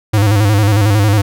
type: tone with vibrato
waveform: square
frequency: 103.83 Hz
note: G#2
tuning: in tune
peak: -9 dBFS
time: 0.13-1.22 s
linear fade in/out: 10 ms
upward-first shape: square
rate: 11 Hz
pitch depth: 70 cents each way
effects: none